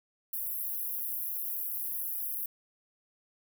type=high-pass noise; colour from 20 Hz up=pink; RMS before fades=-35 dBFS; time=0.33-2.46 s; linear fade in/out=2 ms; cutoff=11000 Hz; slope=96 dB/octave; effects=none